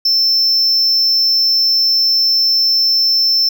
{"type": "tone", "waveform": "triangle", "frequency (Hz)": 5330, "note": "E8", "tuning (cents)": 18, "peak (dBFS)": -9, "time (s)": [0.05, 3.49], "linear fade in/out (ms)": 5, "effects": []}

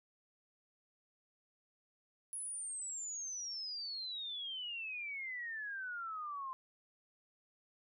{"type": "exponential sweep", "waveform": "sine", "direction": "down", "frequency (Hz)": [10548, 1037], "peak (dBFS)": -40, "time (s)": [2.33, 6.53], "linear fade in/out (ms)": 0, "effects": []}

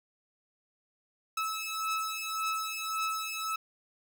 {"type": "beating tone pair", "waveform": "sawtooth", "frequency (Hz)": [1300, 1301.8], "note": ["E6", "E6"], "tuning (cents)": [-24, -22], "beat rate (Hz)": 1.8, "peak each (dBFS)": -31, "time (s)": [1.37, 3.56], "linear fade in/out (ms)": 5, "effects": []}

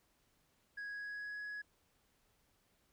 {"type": "tone with pitch glide", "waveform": "sine", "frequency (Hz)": [1658, 1678.2], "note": ["G#6", "G#6"], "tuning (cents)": [-3, 18], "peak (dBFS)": -39, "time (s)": [0.77, 1.62], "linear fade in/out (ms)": 10, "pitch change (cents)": 21, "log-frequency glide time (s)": [0.88, 1.41], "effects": ["tanh soft clip ceiling -41 dBFS", "pink hiss -75 dBFS RMS until 2.92 s"]}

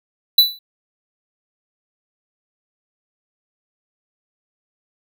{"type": "tone with exponential decay", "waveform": "square", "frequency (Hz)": 3969, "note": "B7", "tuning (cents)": 8, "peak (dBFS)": -5, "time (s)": [0.38, 0.59], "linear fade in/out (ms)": 5, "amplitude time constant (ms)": 45, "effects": []}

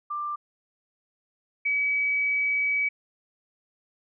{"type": "tone pair in turn", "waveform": "sine", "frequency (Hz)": [1185, 2279], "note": ["D6", "C#7"], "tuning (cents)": [15, 47], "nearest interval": "major seventh", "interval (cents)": 1132, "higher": "second", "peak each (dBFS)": [-28, -22], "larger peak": "second", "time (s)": [[0.1, 0.36], [1.65, 2.89]], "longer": "second", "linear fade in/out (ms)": 10, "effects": []}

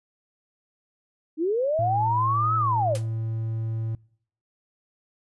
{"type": "linear two-way sweep", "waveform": "sine", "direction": "up then down", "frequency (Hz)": [296.5, 1318.5, 484.1], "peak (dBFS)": -21, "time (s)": [1.37, 2.98], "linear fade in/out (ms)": 50, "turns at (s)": 2.56}
{"type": "tone", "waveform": "triangle", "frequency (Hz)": 112.5, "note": "A2", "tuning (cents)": 39, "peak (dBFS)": -24, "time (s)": [1.79, 3.95], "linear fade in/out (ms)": 0}
{"type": "noise with exponential decay", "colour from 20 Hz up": "white", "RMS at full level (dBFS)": -31, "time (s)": [2.95, 3.06], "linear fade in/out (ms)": 1, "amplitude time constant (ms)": 23}
{"effects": ["noise-tail reverb RT60 0.6 s tail -24 dB re dry", "resampled to 24000 Hz"]}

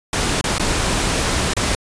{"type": "noise with dropouts", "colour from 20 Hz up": "pink", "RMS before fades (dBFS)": -19, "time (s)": [0.13, 1.75], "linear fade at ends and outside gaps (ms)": 2, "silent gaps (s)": [[0.412, 0.441], [0.583, 0.596], [1.536, 1.566]], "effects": ["resampled to 22050 Hz"]}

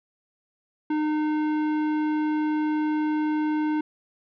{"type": "tone with tanh clipping", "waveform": "sine", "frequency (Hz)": 305.3, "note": "D#4", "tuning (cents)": -33, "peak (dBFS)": -24, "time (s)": [0.9, 3.81], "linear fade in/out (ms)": 5, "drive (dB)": 14, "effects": []}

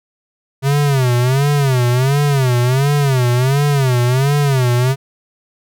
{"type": "tone with vibrato", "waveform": "square", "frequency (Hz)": 133, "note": "C3", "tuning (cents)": 29, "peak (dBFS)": -12, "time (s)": [0.62, 4.96], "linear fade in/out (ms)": 50, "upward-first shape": "sine", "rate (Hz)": 1.4, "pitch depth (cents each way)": 160, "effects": []}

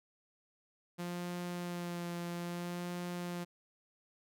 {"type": "tone with vibrato", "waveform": "sawtooth", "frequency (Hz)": 174.61, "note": "F3", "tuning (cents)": 0, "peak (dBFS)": -34, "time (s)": [0.98, 3.45], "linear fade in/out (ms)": 20, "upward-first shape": "sine", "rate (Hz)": 0.61, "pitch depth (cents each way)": 18, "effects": []}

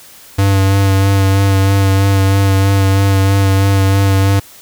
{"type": "tone with vibrato", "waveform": "square", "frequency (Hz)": 97.6, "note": "G2", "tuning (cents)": -7, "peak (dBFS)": -9, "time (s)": [0.38, 4.4], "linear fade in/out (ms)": 10, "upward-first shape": "sine", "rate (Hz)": 3.1, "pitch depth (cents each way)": 19, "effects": ["white hiss -39 dBFS RMS until 4.61 s"]}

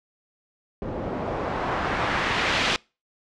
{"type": "noise with low-pass filter sweep", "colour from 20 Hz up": "white", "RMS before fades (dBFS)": -26, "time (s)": [0.82, 2.76], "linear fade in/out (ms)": 0, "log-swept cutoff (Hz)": [440, 3400], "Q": 0.97, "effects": ["noise-tail reverb RT60 0.3 s tail -26 dB re dry", "low-pass 7000 Hz 12 dB/octave"]}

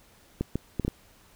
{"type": "clicks", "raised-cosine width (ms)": 3, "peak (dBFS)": -14, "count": 5, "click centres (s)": [0.41, 0.556, 0.797, 0.849, 0.88], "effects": ["pink hiss -58 dBFS RMS until 1.35 s"]}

